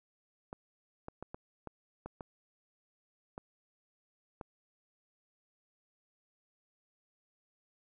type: clicks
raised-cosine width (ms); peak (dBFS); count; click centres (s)
1; -28; 9; 0.529 / 1.084 / 1.226 / 1.345 / 1.673 / 2.06 / 2.208 / 3.379 / 4.412
effects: none